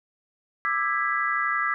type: chord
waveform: sine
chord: E dominant seventh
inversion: third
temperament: just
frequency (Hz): 1186.7 / 1318.5 / 1648.1 / 1977.8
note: D6 / E6 / G#6 / B6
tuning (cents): +18 / 0 / -14 / +2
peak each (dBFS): -28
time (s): 0.65-1.74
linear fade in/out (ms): 0
effects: none